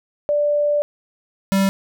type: tone pair in turn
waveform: sine / square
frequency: 587.3 / 194.52 Hz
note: D5 / G3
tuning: 0 / -13 cents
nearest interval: octave + perfect fifth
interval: 1913 cents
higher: first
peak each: -15 dBFS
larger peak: neither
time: 0.29-0.82 / 1.52-1.69 s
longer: first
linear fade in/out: 0 ms
effects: none